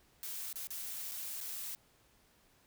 blue noise with dropouts, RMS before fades -42 dBFS, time 0.23-1.75 s, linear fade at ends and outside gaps 0 ms, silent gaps 0.528-0.557 / 0.671-0.705 / 1.113-1.119 / 1.405-1.411 s, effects pink hiss -68 dBFS RMS until 2.66 s

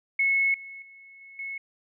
sine tone with level steps, 2191 Hz, C#7, 21 cents flat, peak -20 / -39 / -47 / -45 / -32 dBFS, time 0.19-1.58 s, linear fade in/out 5 ms, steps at 0.54 / 0.82 / 1.21 / 1.39 s, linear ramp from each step 2 ms, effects none

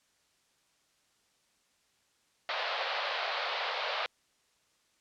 pink band-pass noise, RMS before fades -34 dBFS, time 2.49-4.06 s, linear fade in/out 0 ms, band 520 to 4500 Hz, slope 48 dB/octave, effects white hiss -71 dBFS RMS until 5 s + low-pass 8000 Hz 12 dB/octave

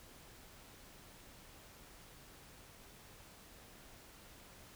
silence, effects pink hiss -58 dBFS RMS until 4.75 s

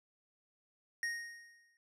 square tone with exponential decay, 1864.7 Hz, A#6, in tune, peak -33 dBFS, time 1.03-1.77 s, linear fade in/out 1 ms, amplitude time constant 160 ms, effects low-pass 9000 Hz 12 dB/octave

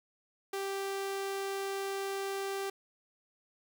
sawtooth tone, 392 Hz, G4, in tune, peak -30 dBFS, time 0.53-2.7 s, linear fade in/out 5 ms, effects 10-bit

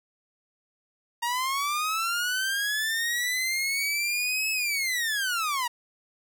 sawtooth linear two-way sweep, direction up then down, 932.3 to 2600 to 932.3 Hz, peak -22 dBFS, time 1.22-5.68 s, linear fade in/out 10 ms, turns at 4.51 s, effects none

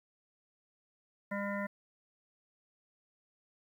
harmonic tone, 201.4 Hz, G3, 47 cents sharp, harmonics 1 / 3 / 5 / 7 / 9 / 10, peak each -37 / -39 / -43 / -45 / -43 / -46 dBFS, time 1.31-1.67 s, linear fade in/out 10 ms, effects 11-bit

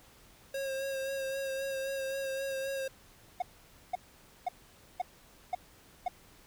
square tone with vibrato, 540 Hz, C#5, 45 cents flat, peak -34 dBFS, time 0.54-2.88 s, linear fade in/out 5 ms, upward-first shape sine, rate 3.8 Hz, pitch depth 23 cents each way
triangle tone bursts, 725 Hz, F#5, 35 cents flat, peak -26 dBFS, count 6, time 3.4-6.082 s, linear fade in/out 5 ms, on 22 ms, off 510 ms
effects pink hiss -59 dBFS RMS until 6.46 s

